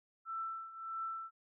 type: tone with tremolo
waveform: sine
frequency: 1332 Hz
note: E6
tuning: 18 cents sharp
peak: -36 dBFS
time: 0.25-1.31 s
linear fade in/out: 50 ms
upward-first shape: triangle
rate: 1.6 Hz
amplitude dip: 80%
effects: none